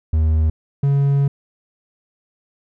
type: tone pair in turn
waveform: triangle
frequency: 78.8 / 140.02 Hz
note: D#2 / C#3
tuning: +23 / +18 cents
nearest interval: minor seventh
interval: 995 cents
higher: second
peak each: -11 dBFS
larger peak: neither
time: 0.13-0.5 / 0.83-1.28 s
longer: second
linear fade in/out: 5 ms
effects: none